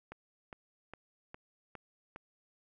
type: click train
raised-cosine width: 0.5 ms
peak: -30 dBFS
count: 6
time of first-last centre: 0.12-2.161 s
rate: 2.45 Hz
effects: none